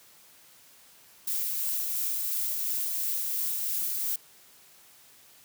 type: noise with tremolo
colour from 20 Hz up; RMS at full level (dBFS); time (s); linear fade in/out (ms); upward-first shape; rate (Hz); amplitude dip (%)
violet; -29; 1.27-4.16; 5; triangle; 2.9; 25
effects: white hiss -56 dBFS RMS until 5.44 s + high-pass 60 Hz 12 dB/octave